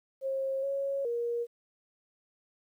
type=tone with pitch steps; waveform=sine; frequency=537 / 552 / 472.8 Hz; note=C5 / C#5 / A#4; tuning=+45 / -7 / +24 cents; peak=-29 dBFS; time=0.21-1.47 s; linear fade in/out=50 ms; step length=420 ms; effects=11-bit